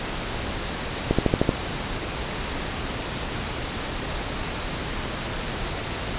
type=click train; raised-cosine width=2 ms; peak=-4 dBFS; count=6; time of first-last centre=1.11-1.492 s; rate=13.1 Hz; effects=pink hiss -29 dBFS RMS until 6.18 s + resampled to 8000 Hz